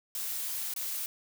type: noise with dropouts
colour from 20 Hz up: blue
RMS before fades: -35 dBFS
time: 0.15-1.06 s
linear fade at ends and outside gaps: 1 ms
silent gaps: 0.738-0.762 s
effects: none